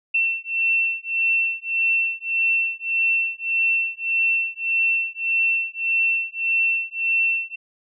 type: beating tone pair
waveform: sine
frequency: 2695 / 2696.7 Hz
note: E7 / E7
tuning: +38 / +39 cents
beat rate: 1.7 Hz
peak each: -22 dBFS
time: 0.14-7.56 s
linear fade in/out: 10 ms
effects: none